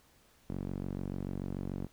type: tone with band-pass filter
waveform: sawtooth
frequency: 46.86 Hz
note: F#1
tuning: 23 cents sharp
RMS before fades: -38 dBFS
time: 0.49-1.87 s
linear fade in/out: 10 ms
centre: 220 Hz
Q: 1.1
effects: pink hiss -65 dBFS RMS until 1.92 s